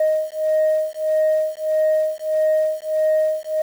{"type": "beating tone pair", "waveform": "sine", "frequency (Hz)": [622.3, 623.9], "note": ["D#5", "D#5"], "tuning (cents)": [0, 5], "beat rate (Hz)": 1.6, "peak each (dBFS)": -18, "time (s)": [0, 3.62], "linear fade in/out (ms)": 5, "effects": ["tanh soft clip ceiling -12 dBFS", "7-bit"]}